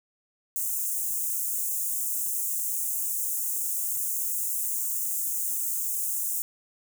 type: high-pass noise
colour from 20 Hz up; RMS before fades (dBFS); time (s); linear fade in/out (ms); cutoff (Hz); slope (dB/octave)
white; -29; 0.56-6.42; 0; 6700; 48
effects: none